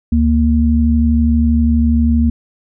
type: tone pair together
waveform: sine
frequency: 73.42 / 232.7 Hz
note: D2 / A#3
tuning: 0 / -3 cents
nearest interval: octave + minor sixth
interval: 1997 cents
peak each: -12 dBFS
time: 0.12-2.3 s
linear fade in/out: 5 ms
effects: none

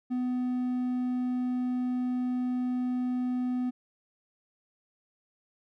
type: tone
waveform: triangle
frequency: 250 Hz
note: B3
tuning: 21 cents sharp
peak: -25 dBFS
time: 0.1-3.71 s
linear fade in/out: 20 ms
effects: none

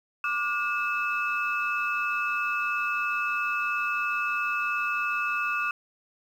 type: tone cluster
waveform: sine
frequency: 1179 / 1436 / 2612 Hz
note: D6 / F6 / E7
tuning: +6 / +48 / -17 cents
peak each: -29 dBFS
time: 0.24-5.71 s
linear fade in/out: 2 ms
effects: tanh soft clip ceiling -17 dBFS + 9-bit

